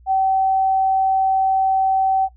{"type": "tone", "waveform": "sine", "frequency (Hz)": 767, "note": "G5", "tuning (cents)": -38, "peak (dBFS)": -14, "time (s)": [0.06, 2.29], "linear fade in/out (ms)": 50, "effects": ["noise-tail reverb RT60 0.1 s tail -20 dB re dry", "added 60 Hz sine -45 dBFS peak until 2.36 s"]}